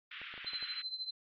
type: band-pass noise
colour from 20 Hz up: white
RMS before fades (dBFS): -47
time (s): 0.11-0.82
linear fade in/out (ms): 5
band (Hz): 1300 to 3400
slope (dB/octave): 48
type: clicks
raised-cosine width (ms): 1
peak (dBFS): -39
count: 6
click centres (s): 0.216 / 0.34 / 0.378 / 0.446 / 0.534 / 0.627
type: tone with tremolo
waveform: sine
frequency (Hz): 4075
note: C8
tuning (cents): -47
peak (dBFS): -34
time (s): 0.46-1.11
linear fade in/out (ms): 10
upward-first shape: triangle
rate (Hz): 13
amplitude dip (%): 85
effects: MP3 32 kbps